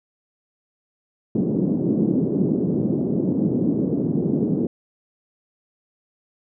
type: band-pass noise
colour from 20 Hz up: pink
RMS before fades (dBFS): -21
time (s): 1.35-4.67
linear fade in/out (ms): 5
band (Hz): 170 to 360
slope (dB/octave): 24
effects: none